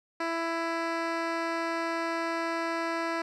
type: tone with low-pass filter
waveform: 10% pulse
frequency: 331.8 Hz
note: E4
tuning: 11 cents sharp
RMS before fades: -31 dBFS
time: 0.2-3.22 s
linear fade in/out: 5 ms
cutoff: 4700 Hz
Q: 0.52
effects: none